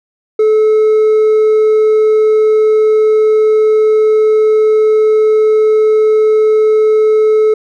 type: tone with hard clipping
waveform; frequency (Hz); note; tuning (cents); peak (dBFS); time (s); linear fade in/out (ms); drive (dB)
sine; 432.5; A4; -30; -7; 0.39-7.54; 5; 2
effects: none